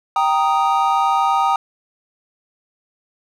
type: chord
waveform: triangle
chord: Eb major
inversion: first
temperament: equal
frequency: 784 / 932.3 / 1244.5 Hz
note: G5 / Bb5 / Eb6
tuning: 0 / 0 / 0 cents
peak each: -16 / -17 / -17 dBFS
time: 0.16-1.56 s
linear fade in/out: 2 ms
effects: none